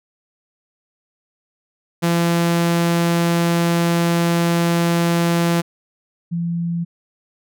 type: tone pair in turn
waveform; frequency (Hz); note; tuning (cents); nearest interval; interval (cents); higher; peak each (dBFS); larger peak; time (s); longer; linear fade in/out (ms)
sawtooth / sine; 170 / 170; F3 / F3; -46 / -46; unison; 0; neither; -11 / -19; first; 2.02-5.62 / 6.31-6.85; first; 20
effects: none

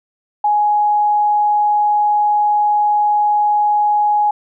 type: tone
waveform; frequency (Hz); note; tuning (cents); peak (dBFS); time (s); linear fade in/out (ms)
sine; 835; G#5; +9; -11; 0.44-4.31; 5
effects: none

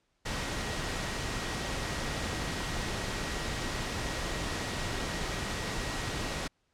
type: tone in noise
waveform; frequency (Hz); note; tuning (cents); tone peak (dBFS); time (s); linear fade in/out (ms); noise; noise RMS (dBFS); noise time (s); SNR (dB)
sine; 1900; A#6; +33; -45; 0.25-6.48; 10; pink; -34; 0.25-6.48; -14
effects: pink hiss -75 dBFS RMS until 6.73 s + low-pass 7000 Hz 12 dB/octave

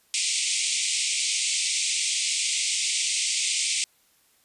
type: band-pass noise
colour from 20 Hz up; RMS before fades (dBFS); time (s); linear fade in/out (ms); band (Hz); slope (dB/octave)
white; -26; 0.14-3.84; 0; 2100 to 9000; 96
effects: white hiss -63 dBFS RMS until 4.44 s + resampled to 32000 Hz

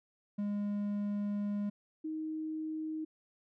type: tone pair in turn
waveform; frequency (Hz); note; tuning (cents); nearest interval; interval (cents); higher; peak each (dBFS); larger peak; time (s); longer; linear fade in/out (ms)
triangle / sine; 204.9 / 313.6; G#3 / D#4; -23 / +14; perfect fifth; 737; second; -30 / -35; first; 0.38-1.7 / 2.04-3.05; first; 10
effects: none

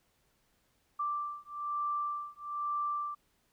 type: beating tone pair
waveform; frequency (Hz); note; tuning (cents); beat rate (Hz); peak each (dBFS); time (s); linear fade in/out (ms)
sine; 1174.7 / 1175.8; D6 / D6; 0 / +2; 1.1; -36 / -36; 0.99-3.15; 10
effects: pink hiss -73 dBFS RMS until 3.52 s

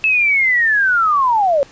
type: linear sweep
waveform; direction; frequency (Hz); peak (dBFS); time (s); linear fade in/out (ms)
sine; down; 2630 to 534; -11; 0.04-1.63; 0
effects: pink hiss -44 dBFS RMS until 1.71 s + resampled to 16000 Hz

